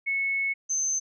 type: tone pair in turn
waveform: sine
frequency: 2200 / 6223 Hz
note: C#7 / G8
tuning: -14 / -14 cents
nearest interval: octave + tritone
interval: 1800 cents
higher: second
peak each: -24 dBFS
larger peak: neither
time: 0.06-0.54 / 0.69-1 s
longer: first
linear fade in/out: 20 ms
effects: none